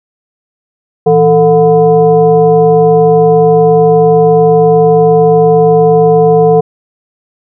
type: tone with frequency modulation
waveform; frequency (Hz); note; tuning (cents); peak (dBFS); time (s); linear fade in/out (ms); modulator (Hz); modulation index
sine; 445.8; A4; +23; -3; 1.06-6.61; 10; 281; 0.86
effects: none